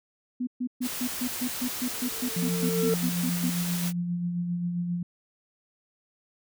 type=tone bursts; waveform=sine; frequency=248.9 Hz; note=B3; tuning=14 cents sharp; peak=-26 dBFS; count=16; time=0.4-3.502 s; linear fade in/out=10 ms; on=72 ms; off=130 ms
type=noise; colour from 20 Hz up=white; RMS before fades=-34 dBFS; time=0.81-3.93 s; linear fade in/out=50 ms
type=tone with exponential growth; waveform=triangle; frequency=449.3 Hz; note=A4; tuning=36 cents sharp; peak=-20 dBFS; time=1.6-2.94 s; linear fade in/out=1 ms; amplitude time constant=290 ms
type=tone with tremolo; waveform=sine; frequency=174.61 Hz; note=F3; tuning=in tune; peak=-25 dBFS; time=2.36-5.03 s; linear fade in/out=5 ms; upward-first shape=sine; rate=7.5 Hz; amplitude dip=35%
effects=none